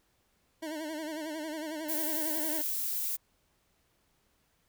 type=tone with vibrato; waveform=25% pulse; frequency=311.1 Hz; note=D#4; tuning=in tune; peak=-32 dBFS; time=0.62-2.62 s; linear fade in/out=10 ms; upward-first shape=sine; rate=11 Hz; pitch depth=81 cents each way
type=noise; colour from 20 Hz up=violet; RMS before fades=-33 dBFS; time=1.88-3.17 s; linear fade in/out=20 ms
effects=pink hiss -72 dBFS RMS until 4.68 s